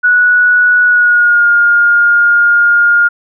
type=tone with pitch glide; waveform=sine; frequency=1469 to 1417.3 Hz; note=F#6 to F6; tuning=-13 to +25 cents; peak=-5 dBFS; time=0.03-3.09 s; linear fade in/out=20 ms; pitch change=-62 cents; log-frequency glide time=0.84-1.47 s; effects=none